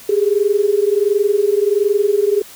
sine tone pair together, 398.6 / 420 Hz, G4 / G#4, +29 / +19 cents, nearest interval minor second, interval 90 cents, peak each -15 dBFS, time 0.09-2.42 s, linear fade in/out 5 ms, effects white hiss -39 dBFS RMS until 2.55 s

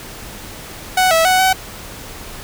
sawtooth tone with pitch steps, 743 / 652 / 743 / 755 Hz, F#5 / E5 / F#5 / F#5, +7 / -19 / +7 / +35 cents, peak -7 dBFS, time 0.97-1.53 s, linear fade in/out 5 ms, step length 140 ms, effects pink hiss -33 dBFS RMS until 2.43 s

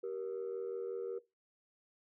sine tone pair together, 386.7 / 472.2 Hz, G4 / A#4, -24 / +22 cents, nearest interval minor third, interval 346 cents, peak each -39 / -38 dBFS, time 0.03-1.19 s, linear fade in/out 10 ms, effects noise-tail reverb RT60 0.2 s tail -17 dB re dry + tanh soft clip ceiling -33 dBFS

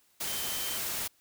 sine tone in noise, 3100 Hz, G7, 20 cents flat, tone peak -41 dBFS, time 0.27-0.78 s, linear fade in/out 10 ms, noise white, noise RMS -34 dBFS, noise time 0.2-1.08 s, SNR -10 dB, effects white hiss -67 dBFS RMS until 1.2 s

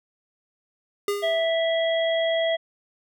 square tone with exponential decay, 406.6 Hz, G#4, 37 cents flat, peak -21 dBFS, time 1.08-1.59 s, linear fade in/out 2 ms, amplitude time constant 110 ms
harmonic tone, 658 Hz, E5, 3 cents flat, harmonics 1 / 3 / 5, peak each -21 / -30 / -30 dBFS, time 1.22-2.57 s, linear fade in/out 20 ms
effects none

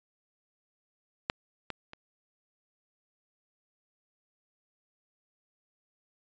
clicks, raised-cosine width 0.3 ms, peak -11 / -19 / -28 dBFS, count 3, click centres 1.299 / 1.703 / 1.934 s, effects resampled to 16000 Hz

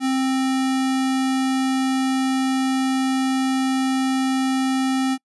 square tone, 263.4 Hz, C4, 12 cents sharp, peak -19 dBFS, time 0-5.18 s, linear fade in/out 50 ms, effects noise-tail reverb RT60 0.1 s tail -25 dB re dry + resampled to 24000 Hz

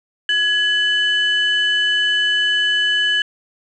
sine tone pair together, 1680.3 / 2994 Hz, G#6 / F#7, +20 / +20 cents, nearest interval minor seventh, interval 1000 cents, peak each -16 dBFS, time 0.29-3.22 s, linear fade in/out 2 ms, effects tanh soft clip ceiling -9 dBFS

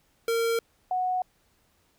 square / sine tone pair in turn, 459.9 / 736.2 Hz, A#4 / F#5, -23 / -9 cents, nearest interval minor sixth, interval 814 cents, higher second, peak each -24 dBFS, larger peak neither, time 0.28-0.59 / 0.91-1.22 s, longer neither, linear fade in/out 2 ms, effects pink hiss -67 dBFS RMS until 1.98 s

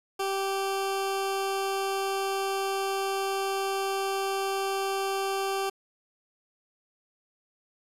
20% pulse tone, 389.6 Hz, G4, 11 cents flat, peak -22 dBFS, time 0.19-5.7 s, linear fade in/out 10 ms, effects resampled to 32000 Hz + 8-bit

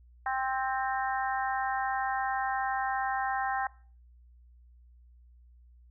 harmonic tone, 262.8 Hz, C4, 8 cents sharp, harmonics 3 / 4 / 5 / 6 / 7, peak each -30 / -36 / -39 / -37 / -38 dBFS, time 0.26-3.67 s, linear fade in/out 2 ms, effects noise-tail reverb RT60 0.4 s tail -20 dB re dry + added 60 Hz sine -54 dBFS peak until 5.9 s

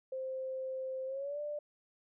sine tone with pitch glide, 523.3 to 590.8 Hz, C5 to D5, 0 to +10 cents, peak -36 dBFS, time 0.12-1.59 s, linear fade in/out 5 ms, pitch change +210 cents, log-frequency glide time 1.06-1.4 s, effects none

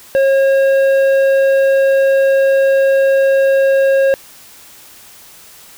sine tone with tanh clipping, 542 Hz, C#5, 39 cents flat, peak -10 dBFS, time 0.15-4.14 s, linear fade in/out 0 ms, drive 9 dB, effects white hiss -40 dBFS RMS until 5.77 s

